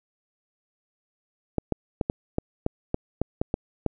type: clicks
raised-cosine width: 2 ms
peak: -10 dBFS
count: 11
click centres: 1.583 / 1.723 / 2.012 / 2.099 / 2.384 / 2.664 / 2.944 / 3.216 / 3.415 / 3.541 / 3.863 s
effects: none

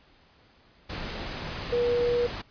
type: tone in noise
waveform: sine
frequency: 481.9 Hz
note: B4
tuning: 43 cents flat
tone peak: -22 dBFS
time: 1.72-2.27 s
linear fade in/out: 10 ms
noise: pink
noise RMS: -35 dBFS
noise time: 0.89-2.42 s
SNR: +10 dB
effects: pink hiss -59 dBFS RMS until 2.5 s + resampled to 11025 Hz

